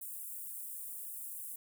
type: high-pass noise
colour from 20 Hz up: white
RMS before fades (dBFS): -44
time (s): 0.01-1.56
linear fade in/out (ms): 5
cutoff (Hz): 8300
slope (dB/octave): 48
effects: none